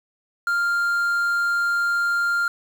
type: tone with quantisation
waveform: triangle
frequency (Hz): 1396.9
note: F6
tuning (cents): 0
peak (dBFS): -17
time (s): 0.47-2.48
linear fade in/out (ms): 2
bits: 7
effects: none